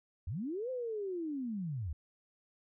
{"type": "linear two-way sweep", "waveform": "sine", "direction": "up then down", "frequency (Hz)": [67.8, 523.3, 67.8], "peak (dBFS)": -35, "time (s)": [0.27, 1.93], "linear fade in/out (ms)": 5, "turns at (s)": 0.7, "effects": []}